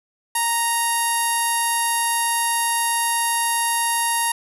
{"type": "tone with low-pass filter", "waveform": "sawtooth", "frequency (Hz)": 932.3, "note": "A#5", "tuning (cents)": 0, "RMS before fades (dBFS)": -21, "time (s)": [0.35, 4.32], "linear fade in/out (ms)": 5, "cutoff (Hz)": 11000, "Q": 9.9, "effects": []}